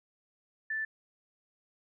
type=tone; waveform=sine; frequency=1760 Hz; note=A6; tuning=in tune; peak=-31 dBFS; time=0.7-0.85 s; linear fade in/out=5 ms; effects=none